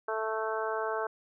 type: harmonic tone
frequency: 220 Hz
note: A3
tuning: in tune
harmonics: 2 / 3 / 4 / 5 / 6 / 7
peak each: -34 / -36 / -37 / -38 / -39 / -39 dBFS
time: 0.08-1.07 s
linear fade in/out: 5 ms
effects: none